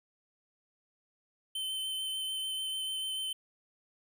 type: tone with vibrato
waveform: square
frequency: 3077 Hz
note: G7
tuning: 33 cents flat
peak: -34 dBFS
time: 1.55-3.33 s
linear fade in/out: 5 ms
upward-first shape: sine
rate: 6.8 Hz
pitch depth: 11 cents each way
effects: none